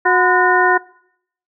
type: harmonic tone with a mistuned harmonic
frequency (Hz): 365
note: F#4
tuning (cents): -24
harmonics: 1 / 2 / 3 / 4 / 5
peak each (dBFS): -17 / -17 / -17 / -17 / -17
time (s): 0.05-0.78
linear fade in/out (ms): 10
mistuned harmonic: 3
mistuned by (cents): -130
effects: noise-tail reverb RT60 0.7 s tail -22 dB re dry